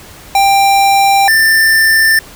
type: tone pair in turn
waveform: square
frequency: 790 / 1783.2 Hz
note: G5 / A6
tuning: +13 / +23 cents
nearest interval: octave + major second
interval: 1410 cents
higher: second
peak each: -7 dBFS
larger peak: neither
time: 0.35-1.28 / 1.28-2.19 s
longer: first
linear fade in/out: 2 ms
effects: pink hiss -35 dBFS RMS until 2.35 s